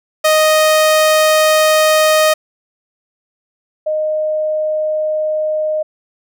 sawtooth / sine tone pair in turn, 622.3 / 617.6 Hz, D#5 / D#5, 0 / -13 cents, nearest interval unison, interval 13 cents, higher first, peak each -5 / -14 dBFS, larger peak first, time 0.24-2.34 / 3.86-5.83 s, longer first, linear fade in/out 10 ms, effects none

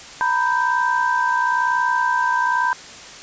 sine tone cluster, 932 / 993 / 1567 Hz, A#5 / B5 / G6, -1 / +9 / -1 cents, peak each -23 / -19 / -21 dBFS, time 0.21-2.73 s, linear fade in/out 0 ms, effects white hiss -38 dBFS RMS until 3.22 s + resampled to 16000 Hz

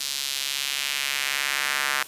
square tone with high-pass filter sweep, 69.4 Hz, C#2, 3 cents sharp, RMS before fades -27 dBFS, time 0-2.03 s, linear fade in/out 5 ms, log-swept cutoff 4200 to 1500 Hz, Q 1.5, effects white hiss -42 dBFS RMS until 2.07 s + resampled to 32000 Hz

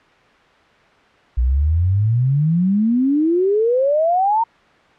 sine exponential sweep, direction up, 58.2 to 932.3 Hz, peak -13 dBFS, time 1.37-4.44 s, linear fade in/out 10 ms, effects white hiss -50 dBFS RMS until 4.98 s + low-pass 2000 Hz 12 dB/octave

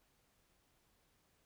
silence, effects pink hiss -75 dBFS RMS until 1.45 s

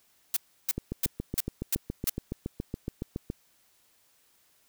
blue noise bursts, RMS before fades -26 dBFS, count 6, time 0.34-2.096 s, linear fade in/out 2 ms, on 26 ms, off 320 ms
click train, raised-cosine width 3 ms, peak -19 dBFS, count 19, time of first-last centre 0.78-3.301 s, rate 7.14 Hz
effects white hiss -66 dBFS RMS until 4.68 s

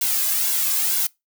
blue noise with flanger, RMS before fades -21 dBFS, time 0.01-1.07 s, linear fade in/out 5 ms, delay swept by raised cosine 1.6 to 2.19 ms, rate 2.1 Hz, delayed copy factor -0.8, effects noise-tail reverb RT60 0.2 s tail -24 dB re dry

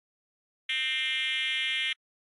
sine tone with frequency modulation, 2653 Hz, E7, 10 cents sharp, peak -25 dBFS, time 0.69-1.93 s, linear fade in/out 5 ms, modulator 273 Hz, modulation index 2.9, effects tanh soft clip ceiling -24 dBFS + AAC 64 kbps

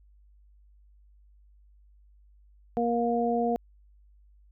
harmonic tone, 235.7 Hz, A#3, 19 cents sharp, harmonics 1 / 2 / 3, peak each -28 / -28 / -28 dBFS, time 2.77-3.56 s, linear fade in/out 0 ms, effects added 50 Hz sine -55 dBFS peak until 4.51 s

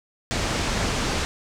pink low-pass noise, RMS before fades -25 dBFS, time 0.31-1.25 s, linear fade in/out 0 ms, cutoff 7500 Hz, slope 24 dB/octave, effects none

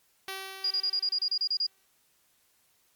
5% pulse tone with exponential decay, 384.5 Hz, G4, 33 cents flat, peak -23 dBFS, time 0.28-1.85 s, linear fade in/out 1 ms, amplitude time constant 340 ms
sine tone bursts, 4851 Hz, D#8, 45 cents flat, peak -25 dBFS, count 11, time 0.64-1.667 s, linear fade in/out 5 ms, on 67 ms, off 29 ms
effects white hiss -68 dBFS RMS until 2.95 s + Opus 48 kbps

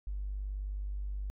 triangle tone, 49.47 Hz, G1, 17 cents sharp, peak -30 dBFS, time 0.07-1.3 s, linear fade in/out 0 ms, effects tanh soft clip ceiling -32 dBFS

